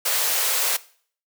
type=high-pass noise; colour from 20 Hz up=white; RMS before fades=-22 dBFS; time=0.05-0.77 s; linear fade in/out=10 ms; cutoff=410 Hz; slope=96 dB/octave; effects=noise-tail reverb RT60 0.5 s tail -19 dB re dry